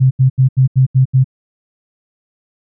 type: tone bursts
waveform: sine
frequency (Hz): 130.81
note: C3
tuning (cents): 0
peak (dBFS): -6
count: 7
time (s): 0-1.244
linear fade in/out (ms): 20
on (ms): 110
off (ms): 79
effects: none